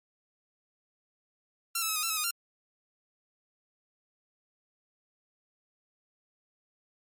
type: tone with pitch steps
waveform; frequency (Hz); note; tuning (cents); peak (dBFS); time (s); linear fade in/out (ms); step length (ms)
5% pulse; 1363 / 1310 / 1288 / 1239 / 1342 / 1287 / 1233 / 1383; F6 / E6 / E6 / D#6 / E6 / E6 / D#6 / F6; -43 / -11 / -41 / -8 / +31 / -42 / -16 / -17; -17; 1.75-2.31; 5; 70
effects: MP3 64 kbps